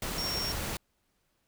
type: tone in noise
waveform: sine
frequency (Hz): 5530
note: F8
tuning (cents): -18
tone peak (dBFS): -32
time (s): 0.18-0.52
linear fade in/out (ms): 2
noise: pink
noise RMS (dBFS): -35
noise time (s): 0.02-0.77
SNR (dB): 0
effects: pink hiss -75 dBFS RMS until 1.47 s

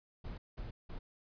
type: noise bursts at uneven times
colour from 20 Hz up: brown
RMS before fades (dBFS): -43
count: 3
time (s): 0.24-0.38 / 0.57-0.71 / 0.89-0.99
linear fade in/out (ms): 10
effects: resampled to 11025 Hz

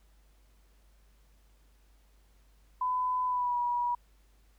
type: tone with pitch glide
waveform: sine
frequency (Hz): 1005 to 967.4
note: B5 to B5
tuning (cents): +30 to -36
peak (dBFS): -27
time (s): 2.81-3.95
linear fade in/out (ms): 5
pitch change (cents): -66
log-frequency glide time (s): 3.26-3.58
effects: added 50 Hz sine -60 dBFS peak until 4.58 s + pink hiss -70 dBFS RMS until 4.58 s

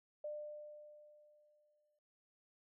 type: tone with exponential decay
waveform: sine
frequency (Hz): 598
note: D5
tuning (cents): +31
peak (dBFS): -40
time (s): 0.24-1.99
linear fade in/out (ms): 5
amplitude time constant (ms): 380
effects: none

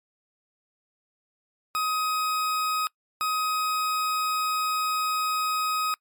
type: tone pair in turn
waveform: 40% pulse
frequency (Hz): 1260 / 1260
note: D#6 / D#6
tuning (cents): +21 / +21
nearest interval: unison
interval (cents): 0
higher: neither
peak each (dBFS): -23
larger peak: neither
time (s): 1.75-2.87 / 3.21-5.94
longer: second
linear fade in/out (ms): 0
effects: noise-tail reverb RT60 0.1 s tail -25 dB re dry + MP3 96 kbps

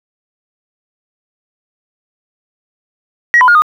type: tone with pitch steps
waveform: sine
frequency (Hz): 1905 / 1005 / 1424 / 1229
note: A#6 / B5 / F6 / D#6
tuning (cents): +37 / +30 / +33 / -22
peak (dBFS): -3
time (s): 3.34-3.62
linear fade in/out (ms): 0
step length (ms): 70
effects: tanh soft clip ceiling 0 dBFS + 7-bit

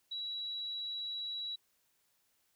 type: tone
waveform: sine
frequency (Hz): 3905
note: B7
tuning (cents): -20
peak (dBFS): -37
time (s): 0.11-1.56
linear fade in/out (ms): 10
effects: white hiss -75 dBFS RMS until 2.55 s

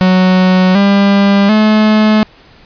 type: tone with pitch steps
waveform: 45% pulse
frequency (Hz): 185 / 199.43 / 215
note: F#3 / G3 / A3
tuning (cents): 0 / +30 / -40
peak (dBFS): -6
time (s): 0.01-2.23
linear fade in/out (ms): 0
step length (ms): 740
effects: pink hiss -42 dBFS RMS until 2.65 s + resampled to 11025 Hz

